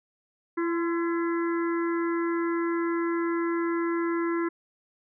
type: harmonic tone with a mistuned harmonic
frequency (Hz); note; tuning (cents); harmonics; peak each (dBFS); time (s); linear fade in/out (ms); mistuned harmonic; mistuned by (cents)
337.2; E4; +39; 1 / 3 / 4 / 5 / 6; -25 / -35 / -37 / -39 / -41; 0.57-4.49; 10; 3; +34
effects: none